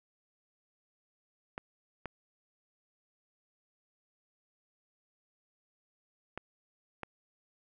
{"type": "clicks", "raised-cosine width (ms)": 0.5, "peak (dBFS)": -23, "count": 4, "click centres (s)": [1.579, 2.057, 6.376, 7.033], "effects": []}